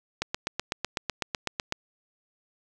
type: click train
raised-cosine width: 0.2 ms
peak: -10 dBFS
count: 13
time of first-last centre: 0.22-1.724 s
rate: 7.98 Hz
effects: none